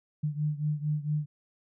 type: beating tone pair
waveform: sine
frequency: 149 / 153.4 Hz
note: D3 / D#3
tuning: +25 / -24 cents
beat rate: 4.4 Hz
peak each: -29 / -32 dBFS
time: 0.23-1.26 s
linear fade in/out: 10 ms
effects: none